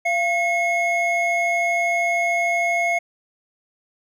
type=tone pair together; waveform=triangle; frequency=687 / 2174 Hz; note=F5 / C#7; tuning=-29 / -34 cents; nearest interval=octave + minor sixth; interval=1995 cents; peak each=-19 dBFS; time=0.05-2.99 s; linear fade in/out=10 ms; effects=none